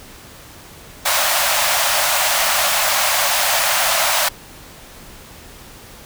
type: high-pass noise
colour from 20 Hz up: pink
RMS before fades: -17 dBFS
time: 1.05-4.29 s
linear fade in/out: 10 ms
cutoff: 570 Hz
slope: 96 dB/octave
effects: pink hiss -40 dBFS RMS until 6.05 s